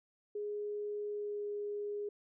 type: tone with pitch glide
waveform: sine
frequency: 415.3 to 412.4 Hz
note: G#4 to G#4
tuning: 0 to -12 cents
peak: -36 dBFS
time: 0.35-2.09 s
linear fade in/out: 5 ms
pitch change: -12 cents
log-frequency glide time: 1.1-1.46 s
effects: none